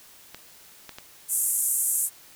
clicks, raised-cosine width 0.2 ms, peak -21 dBFS, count 3, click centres 0.346 / 0.893 / 0.985 s
pink band-pass noise, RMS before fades -25 dBFS, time 1.28-2.1 s, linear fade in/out 50 ms, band 7700 to 13000 Hz, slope 48 dB/octave
effects white hiss -51 dBFS RMS until 2.35 s

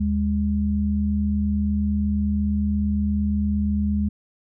sine tone pair together, 77 / 205.6 Hz, D#2 / G#3, -17 / -17 cents, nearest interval octave + perfect fourth, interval 1700 cents, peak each -23 / -21 dBFS, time 0-4.09 s, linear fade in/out 10 ms, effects none

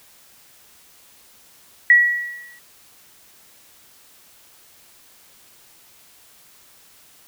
sine tone with exponential decay, 1930 Hz, B6, 40 cents flat, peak -6 dBFS, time 1.9-2.59 s, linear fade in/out 2 ms, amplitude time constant 150 ms, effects white hiss -51 dBFS RMS until 7.27 s

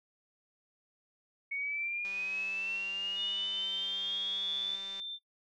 sine linear sweep, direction up, 2216 to 3520 Hz, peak -33 dBFS, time 1.51-4.76 s, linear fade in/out 10 ms
click train, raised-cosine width 0.2 ms, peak -34 dBFS, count 576, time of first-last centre 2.05-4.999 s, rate 195 Hz
sine tone with pitch glide, 3603 to 3568 Hz, A7 to A7, +40 to +23 cents, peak -38 dBFS, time 3.15-5.19 s, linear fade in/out 50 ms, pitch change -17 cents, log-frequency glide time 3.91-4.86 s
effects noise-tail reverb RT60 0.1 s tail -20 dB re dry

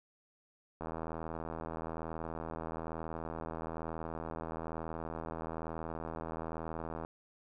click train, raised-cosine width 1 ms, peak -26 dBFS, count 507, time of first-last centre 0.81-7.049 s, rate 81.1 Hz, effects none

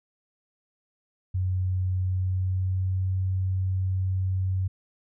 sine tone with pitch glide, 92.5 to 93.9 Hz, F#2 to F#2, 0 to +26 cents, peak -23 dBFS, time 1.34-4.68 s, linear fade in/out 10 ms, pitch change +26 cents, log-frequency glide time 1.97-3.12 s, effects none

